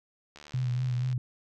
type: click train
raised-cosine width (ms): 0.2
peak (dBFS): -30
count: 58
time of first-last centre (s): 0.36-1.128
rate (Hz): 74.2
type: tone with vibrato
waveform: sine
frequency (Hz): 125.2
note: B2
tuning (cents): +24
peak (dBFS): -26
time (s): 0.54-1.18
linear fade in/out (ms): 2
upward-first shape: sine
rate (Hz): 4.2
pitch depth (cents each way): 40
effects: none